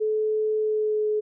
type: tone with pitch glide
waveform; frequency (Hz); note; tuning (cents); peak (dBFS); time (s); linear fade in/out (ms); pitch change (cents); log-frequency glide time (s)
sine; 431.4 to 425.5; A4 to G#4; -34 to +42; -21; 0-1.21; 20; -24; 0.58-1.07
effects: none